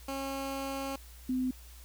15% pulse / sine tone pair in turn, 272.1 / 255.8 Hz, C#4 / C4, -32 / -39 cents, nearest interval minor second, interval 107 cents, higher first, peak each -28 dBFS, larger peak neither, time 0.08-0.96 / 1.29-1.51 s, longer first, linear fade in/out 5 ms, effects added 60 Hz sine -49 dBFS peak until 1.84 s + white hiss -56 dBFS RMS until 1.84 s

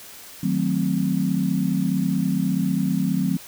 sine chord, D# diminished seventh, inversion none, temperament equal, 155.56 / 185 / 220 / 261.6 Hz, D#3 / F#3 / A3 / C4, 0 / 0 / 0 / 0 cents, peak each -27 / -22 / -27 / -25 dBFS, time 0.43-3.37 s, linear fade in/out 5 ms, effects white hiss -42 dBFS RMS until 3.47 s

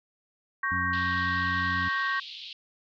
sine chord, G diminished, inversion second, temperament equal with one note detuned, 1108.7 / 1568 / 1875.5 Hz, Db6 / G6 / Bb6, 0 / 0 / +10 cents, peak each -30 dBFS, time 0.63-2.2 s, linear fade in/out 5 ms
harmonic tone, 90.1 Hz, F#2, 45 cents flat, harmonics 1 / 2 / 3, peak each -34 / -37 / -39 dBFS, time 0.71-1.89 s, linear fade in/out 10 ms
pink band-pass noise, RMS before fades -42 dBFS, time 0.93-2.53 s, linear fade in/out 2 ms, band 2800 to 4400 Hz, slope 48 dB/octave
effects none

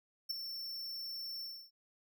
square tone with ADSR envelope, 5410 Hz, E8, 44 cents sharp, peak -32 dBFS, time 0.29-1.71 s, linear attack 18 ms, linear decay 9 ms, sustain -9 dB, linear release 290 ms, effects none

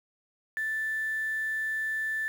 sine tone with quantisation, 1760 Hz, A6, in tune, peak -28 dBFS, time 0.57-2.28 s, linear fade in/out 0 ms, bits 8, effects none

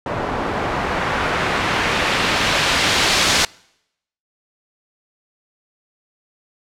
white noise with low-pass filter sweep, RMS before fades -19 dBFS, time 0.06-3.45 s, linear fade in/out 2 ms, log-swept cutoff 880 to 5200 Hz, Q 0.82, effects noise-tail reverb RT60 0.8 s tail -26 dB re dry

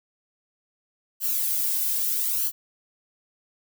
violet noise with flanger, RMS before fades -25 dBFS, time 1.2-2.52 s, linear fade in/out 50 ms, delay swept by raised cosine 0.67 to 1.97 ms, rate 0.79 Hz, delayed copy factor +0.6, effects none

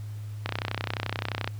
click train, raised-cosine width 0.3 ms, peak -12 dBFS, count 33, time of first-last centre 0.46-1.476 s, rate 31.5 Hz, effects added 105 Hz sine -34 dBFS peak until 1.59 s + pink hiss -55 dBFS RMS until 1.59 s

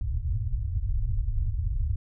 pink low-pass noise, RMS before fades -27 dBFS, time 0.01-1.96 s, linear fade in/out 2 ms, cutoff 120 Hz, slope 96 dB/octave, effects none

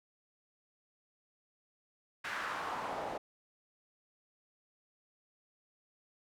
pink noise with band-pass filter sweep, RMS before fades -39 dBFS, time 2.24-3.18 s, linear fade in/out 10 ms, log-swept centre 1700 to 610 Hz, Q 2.1, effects none

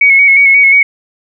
sine tone with vibrato, 2217 Hz, C#7, in tune, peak -3 dBFS, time 0.01-0.83 s, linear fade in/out 5 ms, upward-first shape square, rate 5.6 Hz, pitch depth 27 cents each way, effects none

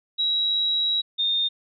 sine tone pair in turn, 3866 / 3649 Hz, B7 / A#7, -38 / -38 cents, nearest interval minor second, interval 100 cents, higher first, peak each -20 dBFS, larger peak neither, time 0.18-1.02 / 1.18-1.49 s, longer first, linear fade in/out 20 ms, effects none

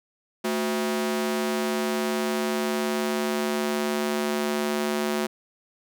sawtooth ring-modulated tone, 293.7 Hz, D4, in tune, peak -17 dBFS, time 0.44-5.27 s, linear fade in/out 10 ms, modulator 73.4 Hz, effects none

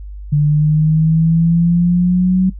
sine exponential sweep, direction up, 146.5 to 187.8 Hz, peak -9 dBFS, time 0.32-2.5 s, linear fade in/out 10 ms, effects noise-tail reverb RT60 0.1 s tail -19 dB re dry + added 50 Hz sine -27 dBFS peak until 2.59 s

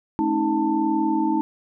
sine tone cluster, 216.2 / 275.4 / 316.7 / 888 Hz, A3 / C#4 / D#4 / A5, -30 / -11 / +31 / +16 cents, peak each -27 / -27 / -21 / -25 dBFS, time 0.19-1.41 s, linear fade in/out 0 ms, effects none

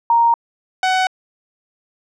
sine / sawtooth tone pair in turn, 932.3 / 748.1 Hz, A#5 / F#5, 0 / +19 cents, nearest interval major third, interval 381 cents, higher first, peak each -10 dBFS, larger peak neither, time 0.1-0.34 / 0.83-1.07 s, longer neither, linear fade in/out 2 ms, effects low-pass 5000 Hz 12 dB/octave

